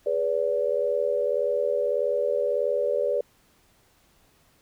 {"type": "chord", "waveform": "sine", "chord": "G# diminished", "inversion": "none", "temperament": "equal with one note detuned", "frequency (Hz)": [415.3, 493.9, 575.6], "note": ["G#4", "B4", "D5"], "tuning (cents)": [0, 0, -35], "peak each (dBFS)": [-29, -26, -25], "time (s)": [0.06, 3.21], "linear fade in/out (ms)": 5, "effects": ["pink hiss -62 dBFS RMS until 4.61 s"]}